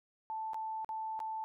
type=tone with dropouts; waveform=sine; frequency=880 Hz; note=A5; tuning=in tune; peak=-36 dBFS; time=0.3-1.44 s; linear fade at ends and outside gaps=0 ms; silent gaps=0.534-0.544 / 0.846-0.891 / 1.192-1.202 s; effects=none